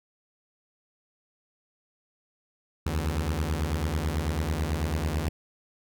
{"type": "beating tone pair", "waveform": "sawtooth", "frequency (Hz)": [72.9, 82], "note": ["D2", "E2"], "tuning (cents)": [-12, -9], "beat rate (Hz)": 9.1, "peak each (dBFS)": -25, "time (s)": [2.86, 5.29], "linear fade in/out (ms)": 5, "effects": []}